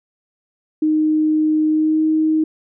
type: tone with pitch glide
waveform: sine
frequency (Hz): 309.5 to 313.6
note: D#4 to D#4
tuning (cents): -9 to +14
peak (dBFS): -13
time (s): 0.82-2.44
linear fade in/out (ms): 5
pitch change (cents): +23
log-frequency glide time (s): 1.68-2.03
effects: none